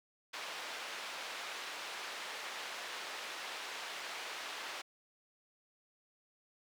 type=band-pass noise; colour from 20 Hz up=white; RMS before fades=-44 dBFS; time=0.33-4.82 s; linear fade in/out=10 ms; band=510 to 3300 Hz; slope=12 dB/octave; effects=none